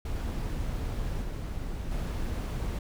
brown noise with level steps, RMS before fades -32 / -35 / -31 dBFS, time 0.05-2.79 s, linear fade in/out 5 ms, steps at 1.22 / 1.91 s, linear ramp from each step 5 ms, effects none

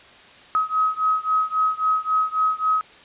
sine beating tone pair, 1270 / 1273.7 Hz, D#6 / D#6, +35 / +40 cents, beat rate 3.7 Hz, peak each -21 / -22 dBFS, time 0.55-2.81 s, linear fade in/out 0 ms, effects white hiss -47 dBFS RMS until 3.04 s + resampled to 8000 Hz

